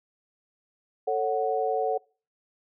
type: chord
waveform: sine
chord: F# minor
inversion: first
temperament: just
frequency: 444 / 555 / 740 Hz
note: A4 / C#5 / F#5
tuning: +16 / +2 / 0 cents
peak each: -27 / -30 / -27 dBFS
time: 1.07-1.98 s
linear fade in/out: 10 ms
effects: noise-tail reverb RT60 0.4 s tail -26 dB re dry